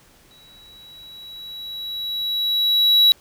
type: tone with exponential growth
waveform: triangle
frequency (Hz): 3900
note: B7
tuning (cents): -23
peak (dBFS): -8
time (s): 0.31-3.12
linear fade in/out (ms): 0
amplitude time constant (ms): 610
effects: pink hiss -53 dBFS RMS until 3.2 s